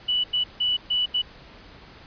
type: tone bursts at uneven times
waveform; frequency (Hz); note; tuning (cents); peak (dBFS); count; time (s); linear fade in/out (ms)
sine; 2960; F#7; 0; -20; 5; 0.08-0.24 / 0.33-0.44 / 0.6-0.77 / 0.9-1.06 / 1.14-1.22; 10
effects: pink hiss -47 dBFS RMS until 2.06 s + resampled to 11025 Hz